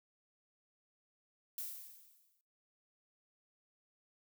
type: noise with exponential decay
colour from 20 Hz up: violet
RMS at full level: -40 dBFS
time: 1.58-2.41 s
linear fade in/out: 1 ms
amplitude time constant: 180 ms
effects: noise-tail reverb RT60 0.7 s tail -26 dB re dry